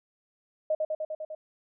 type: tone with echo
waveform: sine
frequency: 622.3 Hz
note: D#5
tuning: in tune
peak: -23 dBFS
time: 0.7-0.75 s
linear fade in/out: 5 ms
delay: 100 ms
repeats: 6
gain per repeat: -2 dB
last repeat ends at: 1.35 s
effects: none